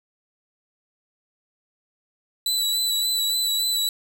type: tone with vibrato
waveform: sawtooth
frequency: 3962 Hz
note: B7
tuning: 5 cents sharp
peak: -18 dBFS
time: 2.46-3.89 s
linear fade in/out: 2 ms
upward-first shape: sine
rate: 3.5 Hz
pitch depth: 25 cents each way
effects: none